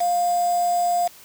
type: tone with quantisation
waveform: sine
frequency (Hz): 703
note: F5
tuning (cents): +11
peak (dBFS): -18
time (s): 0-1.08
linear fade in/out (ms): 10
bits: 5
effects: white hiss -47 dBFS RMS until 1.24 s